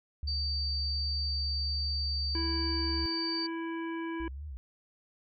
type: tone with vibrato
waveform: sine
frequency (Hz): 71.4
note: D2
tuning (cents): -48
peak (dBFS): -32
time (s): 0.23-3.06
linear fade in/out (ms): 0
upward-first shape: square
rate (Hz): 1.4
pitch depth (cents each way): 14
type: tone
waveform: sine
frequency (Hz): 4619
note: D8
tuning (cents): -30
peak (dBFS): -32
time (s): 0.27-3.47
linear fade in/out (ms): 10
type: harmonic tone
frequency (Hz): 330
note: E4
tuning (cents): +2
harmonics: 1 / 3 / 5 / 7 / 9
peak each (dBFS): -34 / -42 / -45 / -48 / -55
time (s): 2.35-4.28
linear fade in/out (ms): 2
type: exponential two-way sweep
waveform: sine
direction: up then down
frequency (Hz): 58.27 to 77 to 58.27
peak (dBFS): -38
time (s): 4.2-4.57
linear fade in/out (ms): 0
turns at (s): 4.47
effects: none

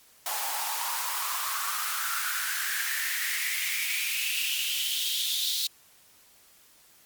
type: noise with high-pass filter sweep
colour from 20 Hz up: white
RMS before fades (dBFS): -30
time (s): 0.26-5.67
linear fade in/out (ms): 2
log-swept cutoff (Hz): 780 to 3900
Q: 5.7
effects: white hiss -58 dBFS RMS until 7.05 s + Opus 48 kbps

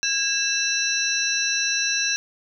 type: tone cluster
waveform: sine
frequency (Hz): 1637 / 2661 / 4021 / 5590 / 6000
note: G#6 / E7 / B7 / F8 / F#8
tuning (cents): -25 / +16 / +30 / +1 / +23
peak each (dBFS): -27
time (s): 0.03-2.16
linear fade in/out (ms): 0
effects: none

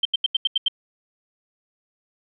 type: tone bursts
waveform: sine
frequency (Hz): 3136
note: G7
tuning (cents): 0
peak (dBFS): -16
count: 7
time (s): 0.03-0.683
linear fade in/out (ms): 5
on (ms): 23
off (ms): 82
effects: none

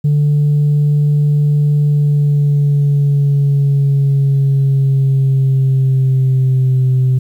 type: tone with pitch glide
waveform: sine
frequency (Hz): 146.83 to 129.31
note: D3 to C3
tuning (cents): 0 to -20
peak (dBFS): -7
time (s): 0.04-7.19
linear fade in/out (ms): 10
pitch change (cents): -220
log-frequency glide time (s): 1.83-6.91
effects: tanh soft clip ceiling -7 dBFS + 8-bit

